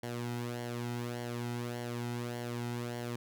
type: tone with flanger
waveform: sawtooth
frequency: 119.9 Hz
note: A#2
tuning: 49 cents sharp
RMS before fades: -38 dBFS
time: 0.03-3.16 s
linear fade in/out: 5 ms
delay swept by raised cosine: 0.79 to 1.79 ms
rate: 1.7 Hz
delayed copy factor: -0.6
effects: none